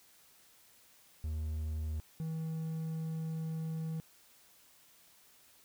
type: tone pair in turn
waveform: triangle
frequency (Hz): 77.78 / 160.49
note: D#2 / E3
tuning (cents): 0 / -46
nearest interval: octave + minor second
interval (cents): 1254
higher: second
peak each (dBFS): -32 / -33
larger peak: first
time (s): 1.24-2 / 2.2-4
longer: second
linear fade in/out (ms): 0
effects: white hiss -63 dBFS RMS until 5.64 s